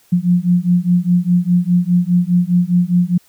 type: beating tone pair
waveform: sine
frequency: 174.61 / 179.51 Hz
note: F3 / F3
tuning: 0 / +48 cents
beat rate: 4.9 Hz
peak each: -14 dBFS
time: 0.12-3.18 s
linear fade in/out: 10 ms
effects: white hiss -53 dBFS RMS until 3.28 s